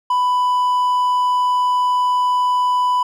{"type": "tone", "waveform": "triangle", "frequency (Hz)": 994, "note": "B5", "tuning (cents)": 11, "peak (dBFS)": -12, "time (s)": [0.1, 3.03], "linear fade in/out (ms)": 5, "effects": []}